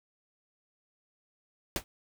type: noise with exponential decay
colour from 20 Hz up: pink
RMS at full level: -26 dBFS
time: 1.76-1.84 s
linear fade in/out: 1 ms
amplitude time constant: 17 ms
effects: none